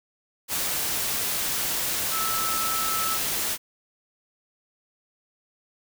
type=tone in noise; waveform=sine; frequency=1310 Hz; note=E6; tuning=11 cents flat; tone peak=-28 dBFS; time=2.1-3.19 s; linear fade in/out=50 ms; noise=white; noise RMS=-27 dBFS; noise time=0.48-3.58 s; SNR=-4 dB; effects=none